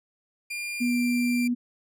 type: tone with pitch glide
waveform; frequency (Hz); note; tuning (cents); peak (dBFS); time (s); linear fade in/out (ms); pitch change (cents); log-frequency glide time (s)
40% pulse; 2400 to 2366; D7 to D7; +37 to +12; -30; 0.5-1.48; 10; -25; 0.78-0.94
type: tone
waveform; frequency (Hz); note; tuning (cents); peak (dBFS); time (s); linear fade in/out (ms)
sine; 243.3; B3; -26; -22; 0.8-1.55; 20
effects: none